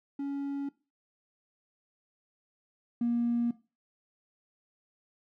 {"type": "tone pair in turn", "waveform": "triangle", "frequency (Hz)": [280, 237], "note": ["C#4", "A#3"], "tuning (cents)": [18, 29], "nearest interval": "minor third", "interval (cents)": 289, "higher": "first", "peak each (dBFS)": [-29, -22], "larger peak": "second", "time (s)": [[0.19, 0.69], [3.01, 3.51]], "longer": "neither", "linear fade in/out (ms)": 5, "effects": ["noise-tail reverb RT60 0.3 s tail -20 dB re dry", "tanh soft clip ceiling -23 dBFS"]}